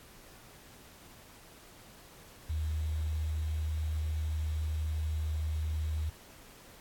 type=tone with quantisation; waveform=sine; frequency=77.7 Hz; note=D#2; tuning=2 cents flat; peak=-30 dBFS; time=2.49-6.1 s; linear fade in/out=10 ms; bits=9; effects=pink hiss -55 dBFS RMS until 6.8 s + AAC 64 kbps